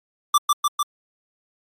square tone with echo, 1174.7 Hz, D6, in tune, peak -13 dBFS, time 0.34-0.38 s, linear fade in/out 5 ms, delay 150 ms, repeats 3, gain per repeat -2 dB, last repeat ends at 0.83 s, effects MP3 64 kbps

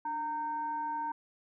sine tone with frequency modulation, 921 Hz, A#5, 21 cents flat, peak -32 dBFS, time 0.05-1.12 s, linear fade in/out 5 ms, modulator 625 Hz, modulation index 0.37, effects none

